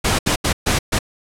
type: noise bursts at uneven times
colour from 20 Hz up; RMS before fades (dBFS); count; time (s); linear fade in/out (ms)
pink; -17; 5; 0.04-0.19 / 0.26-0.36 / 0.44-0.53 / 0.66-0.79 / 0.92-0.99; 10
effects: low-pass 10000 Hz 12 dB/octave